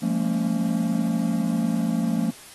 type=chord; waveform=triangle; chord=Bb minor seventh; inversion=second; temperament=equal with one note detuned; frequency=174.61 / 207.7 / 228 / 277.2 Hz; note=F3 / Ab3 / Bb3 / Db4; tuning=0 / 0 / -38 / 0 cents; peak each=-24 / -27 / -22 / -28 dBFS; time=0.02-2.31 s; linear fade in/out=10 ms; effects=white hiss -45 dBFS RMS until 2.54 s + AAC 32 kbps